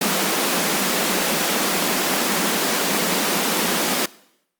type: high-pass noise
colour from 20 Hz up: pink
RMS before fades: -21 dBFS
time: 0.01-4.06 s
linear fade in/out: 5 ms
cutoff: 170 Hz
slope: 96 dB/octave
effects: noise-tail reverb RT60 0.8 s tail -21 dB re dry + Opus 48 kbps